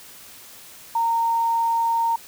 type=tone; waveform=sine; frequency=921 Hz; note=A#5; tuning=21 cents flat; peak=-18 dBFS; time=0.95-2.16 s; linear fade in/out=5 ms; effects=white hiss -44 dBFS RMS until 2.27 s